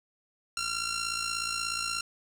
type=tone with amplitude modulation; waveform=10% pulse; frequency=1373 Hz; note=F6; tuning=30 cents flat; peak=-19 dBFS; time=0.57-2.01 s; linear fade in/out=2 ms; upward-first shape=sine; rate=56.7 Hz; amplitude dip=65%; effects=low-pass 11000 Hz 12 dB/octave + 8-bit